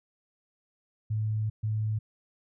sine tone bursts at uneven times, 108.2 Hz, A2, 29 cents flat, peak -26 dBFS, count 2, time 1.1-1.5 / 1.63-1.99 s, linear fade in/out 10 ms, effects none

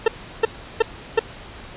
40% pulse tone bursts, 450 Hz, A4, 39 cents sharp, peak -11 dBFS, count 4, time 0.06-1.194 s, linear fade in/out 5 ms, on 21 ms, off 350 ms, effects pink hiss -39 dBFS RMS until 1.76 s + resampled to 8000 Hz

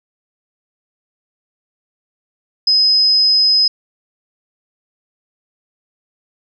sine tone, 5060 Hz, D#8, 28 cents sharp, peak -9 dBFS, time 2.67-3.68 s, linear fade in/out 5 ms, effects none

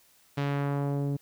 sawtooth tone with low-pass filter sweep, 141.7 Hz, C#3, 38 cents sharp, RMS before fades -29 dBFS, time 0.37-1.17 s, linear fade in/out 10 ms, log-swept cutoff 3800 to 320 Hz, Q 0.92, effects white hiss -62 dBFS RMS until 1.21 s

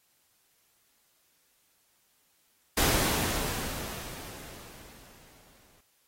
pink noise with exponential decay, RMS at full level -24 dBFS, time 2.77-5.81 s, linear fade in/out 5 ms, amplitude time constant 660 ms, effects white hiss -69 dBFS RMS until 6.07 s + AAC 48 kbps

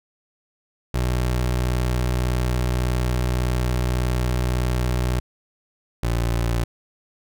25% pulse tone pair in turn, 61.74 / 58.27 Hz, B1 / A#1, 0 / 0 cents, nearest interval minor second, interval 100 cents, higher first, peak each -16 dBFS, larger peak neither, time 0.94-5.2 / 6.03-6.64 s, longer first, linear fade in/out 5 ms, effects none

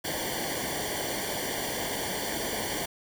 pink noise with comb filter, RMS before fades -32 dBFS, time 0.04-2.86 s, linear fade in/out 10 ms, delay 0.77 ms, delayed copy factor -0.9, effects none

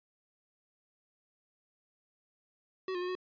square tone with pitch steps, 376.2 / 355.7 / 361.4 / 367.5 Hz, F#4 / F4 / F#4 / F#4, +29 / +32 / -41 / -12 cents, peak -34 dBFS, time 2.88-3.152 s, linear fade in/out 2 ms, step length 68 ms, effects resampled to 11025 Hz

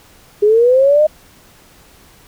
sine linear sweep, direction up, 406.3 to 622 Hz, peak -7 dBFS, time 0.42-1.07 s, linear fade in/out 10 ms, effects pink hiss -46 dBFS RMS until 2.27 s

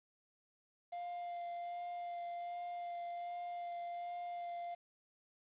triangle tone with vibrato, 698.5 Hz, F5, in tune, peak -39 dBFS, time 0.92-4.75 s, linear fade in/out 10 ms, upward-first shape sine, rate 1.3 Hz, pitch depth 11 cents each way, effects resampled to 8000 Hz + 11-bit

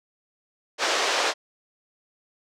pink band-pass noise, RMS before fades -24 dBFS, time 0.78-1.34 s, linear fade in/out 50 ms, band 460 to 6400 Hz, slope 24 dB/octave, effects none

